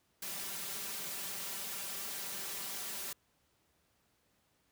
white noise with comb filter, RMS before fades -41 dBFS, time 0.22-3.13 s, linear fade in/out 5 ms, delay 5.1 ms, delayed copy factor +0.8, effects pink hiss -74 dBFS RMS until 4.71 s + high-pass 60 Hz 12 dB/octave

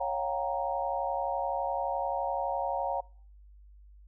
sine chord, G half-diminished seventh, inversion second, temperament equal with one note detuned, 554.4 / 712.3 / 784 / 932.3 Hz, Db5 / F5 / G5 / Bb5, 0 / +34 / 0 / 0 cents, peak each -34 / -34 / -35 / -34 dBFS, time 0-3.01 s, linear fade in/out 10 ms, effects noise-tail reverb RT60 0.6 s tail -26 dB re dry + added 50 Hz sine -51 dBFS peak until 4.07 s

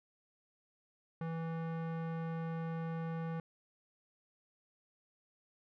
square tone with low-pass filter, 164.1 Hz, E3, 8 cents flat, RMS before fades -39 dBFS, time 1.21-3.4 s, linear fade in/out 2 ms, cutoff 1500 Hz, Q 1, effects none

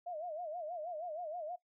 sine tone with vibrato, 659.3 Hz, E5, in tune, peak -39 dBFS, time 0.06-1.56 s, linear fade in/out 10 ms, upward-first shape sine, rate 6.3 Hz, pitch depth 160 cents each way, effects noise-tail reverb RT60 0.1 s tail -18 dB re dry

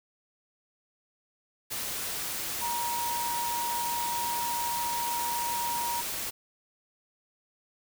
sine tone in noise, 947 Hz, A#5, 27 cents sharp, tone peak -30 dBFS, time 2.61-6.02 s, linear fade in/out 20 ms, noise white, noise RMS -34 dBFS, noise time 1.7-6.31 s, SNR +1 dB, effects none

